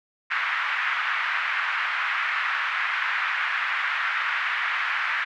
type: band-pass noise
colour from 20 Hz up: white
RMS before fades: -26 dBFS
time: 0.3-5.25 s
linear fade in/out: 20 ms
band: 1200 to 2100 Hz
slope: 24 dB/octave
effects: none